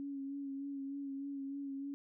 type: tone with vibrato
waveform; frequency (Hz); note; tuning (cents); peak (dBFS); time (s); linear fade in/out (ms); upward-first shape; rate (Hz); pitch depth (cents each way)
sine; 277.2; C#4; 0; -39; 0-1.94; 0; sine; 3.3; 28
effects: none